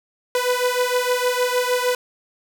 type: beating tone pair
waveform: sawtooth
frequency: 493.9 / 500.4 Hz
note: B4 / B4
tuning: 0 / +23 cents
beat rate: 6.5 Hz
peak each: -17 / -18 dBFS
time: 0.35-1.95 s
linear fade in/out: 2 ms
effects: none